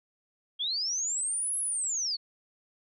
sine linear two-way sweep, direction up then down, 3200 to 10900 to 4284 Hz, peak -28 dBFS, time 0.59-2.17 s, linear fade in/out 20 ms, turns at 1.58 s, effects none

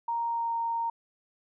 sine tone with pitch glide, 932.3 to 924.8 Hz, A#5 to A#5, 0 to -14 cents, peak -27 dBFS, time 0.08-0.9 s, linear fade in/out 5 ms, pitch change -14 cents, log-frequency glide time 0.27-0.54 s, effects none

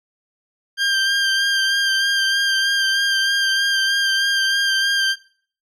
20% pulse tone with vibrato, 1588 Hz, G6, 22 cents sharp, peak -11 dBFS, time 0.77-5.16 s, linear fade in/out 50 ms, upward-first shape sine, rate 3.2 Hz, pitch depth 20 cents each way, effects noise-tail reverb RT60 0.5 s tail -22 dB re dry + low-pass 8000 Hz 12 dB/octave

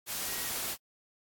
sine tone in noise, 1896 Hz, A#6, 29 cents sharp, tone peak -46 dBFS, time 0.25-0.51 s, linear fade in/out 50 ms, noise white, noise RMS -35 dBFS, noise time 0.06-0.77 s, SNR -14 dB, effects AAC 64 kbps

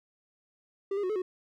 triangle tone with pitch steps, 393.8 / 409.1 / 367.8 / 430 / 368.5 Hz, G4 / G#4 / F#4 / A4 / F#4, +8 / -26 / -10 / -40 / -7 cents, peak -26 dBFS, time 0.91-1.22 s, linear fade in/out 5 ms, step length 62 ms, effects none

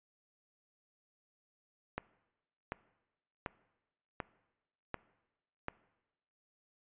click train, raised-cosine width 0.5 ms, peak -21 dBFS, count 6, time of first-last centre 1.98-5.684 s, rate 1.35 Hz, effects noise-tail reverb RT60 1.0 s tail -20 dB re dry + resampled to 8000 Hz

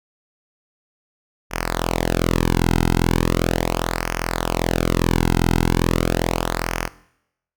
sawtooth tone with flanger, 42.5 Hz, F1, 46 cents flat, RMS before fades -20 dBFS, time 1.5-6.9 s, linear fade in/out 50 ms, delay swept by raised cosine 0.25 to 1.75 ms, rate 0.38 Hz, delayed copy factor -0.8, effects noise-tail reverb RT60 0.8 s tail -20 dB re dry

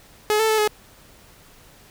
sawtooth tone with pitch steps, 424.1 / 441.7 / 435.9 / 423.4 Hz, G#4 / A4 / A4 / G#4, +36 / +7 / -16 / +33 cents, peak -13 dBFS, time 0.3-0.676 s, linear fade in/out 0 ms, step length 94 ms, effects pink hiss -50 dBFS RMS until 1.9 s

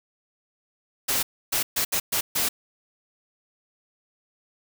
white noise bursts at uneven times, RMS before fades -24 dBFS, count 6, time 1.08-1.23 / 1.52-1.63 / 1.76-1.85 / 1.92-2 / 2.12-2.21 / 2.35-2.49 s, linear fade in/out 10 ms, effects none

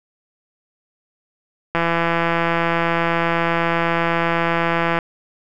click train, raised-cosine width 0.5 ms, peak -4 dBFS, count 545, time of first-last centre 1.75-4.988 s, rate 168 Hz, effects none

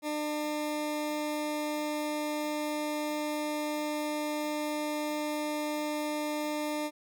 20% pulse tone, 300.5 Hz, D4, 40 cents sharp, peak -26 dBFS, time 0.02-6.91 s, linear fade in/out 50 ms, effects none

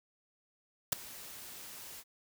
white noise with ADSR envelope, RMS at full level -25 dBFS, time 0.92-2.04 s, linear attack 9 ms, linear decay 4 ms, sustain -23 dB, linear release 51 ms, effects none

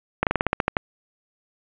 slowing click train, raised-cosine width 0.5 ms, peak -4 dBFS, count 10, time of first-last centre 0.23-0.768 s, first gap 38 ms, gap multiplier 1.11, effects resampled to 8000 Hz + 7-bit

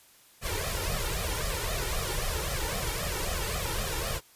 pink noise with flanger, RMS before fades -31 dBFS, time 0.41-4.21 s, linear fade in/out 50 ms, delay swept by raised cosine 1.6 to 2.22 ms, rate 3.8 Hz, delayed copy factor +1, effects white hiss -58 dBFS RMS until 4.35 s + resampled to 32000 Hz

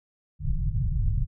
pink low-pass noise, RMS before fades -25 dBFS, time 0.39-1.27 s, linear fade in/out 50 ms, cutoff 150 Hz, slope 48 dB/octave, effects none

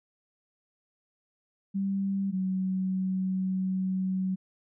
sine tone pair in turn, 195.7 / 187.84 Hz, G3 / F#3, -3 / +26 cents, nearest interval minor second, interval 71 cents, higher first, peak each -26 dBFS, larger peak neither, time 1.74-2.32 / 2.32-4.36 s, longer second, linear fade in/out 20 ms, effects none

